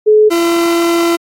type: tone pair in turn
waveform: sine / 40% pulse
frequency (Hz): 427.3 / 339.1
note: G#4 / E4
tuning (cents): +49 / +49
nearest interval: major third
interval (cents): 400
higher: first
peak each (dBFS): -4 / -9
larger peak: first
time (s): 0.06-0.3 / 0.3-1.17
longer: second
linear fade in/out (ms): 20
effects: AAC 64 kbps